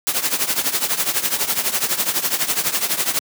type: noise with tremolo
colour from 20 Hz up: white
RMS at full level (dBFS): -17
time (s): 0.07-3.19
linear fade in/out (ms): 0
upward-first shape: triangle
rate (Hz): 12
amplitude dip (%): 85
effects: high-pass 150 Hz 12 dB/octave